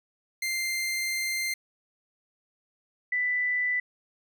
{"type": "tone pair in turn", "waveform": ["sawtooth", "sine"], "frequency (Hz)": [2093, 1986.2], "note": ["C7", "B6"], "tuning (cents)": [0, 9], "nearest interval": "minor second", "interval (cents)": 91, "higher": "first", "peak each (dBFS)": -24, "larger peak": "neither", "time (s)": [[0.42, 1.54], [3.12, 3.8]], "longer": "first", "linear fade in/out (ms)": 5, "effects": []}